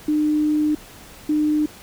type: tone pair in turn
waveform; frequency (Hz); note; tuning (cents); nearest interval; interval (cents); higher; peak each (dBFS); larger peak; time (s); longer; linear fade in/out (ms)
sine; 302.5 / 302.5; D#4 / D#4; -49 / -49; unison; 0; neither; -16; neither; 0.08-0.75 / 1.29-1.66; first; 5
effects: pink hiss -43 dBFS RMS until 1.82 s